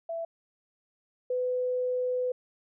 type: tone pair in turn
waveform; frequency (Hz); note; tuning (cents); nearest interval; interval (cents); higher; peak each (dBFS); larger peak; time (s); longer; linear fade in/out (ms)
sine; 665 / 501.5; E5 / B4; +15 / +26; perfect fourth; 489; first; -31 / -26; second; 0.09-0.25 / 1.3-2.32; second; 5
effects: none